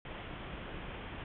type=low-pass noise; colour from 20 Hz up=pink; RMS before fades=-44 dBFS; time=0.05-1.24 s; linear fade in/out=2 ms; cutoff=3400 Hz; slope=96 dB/octave; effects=none